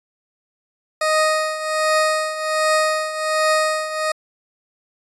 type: tone with tremolo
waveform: 20% pulse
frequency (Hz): 623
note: D#5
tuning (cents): +2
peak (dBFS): -9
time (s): 1.01-4.12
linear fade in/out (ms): 5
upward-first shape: triangle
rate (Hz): 1.3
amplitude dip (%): 75
effects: resampled to 24000 Hz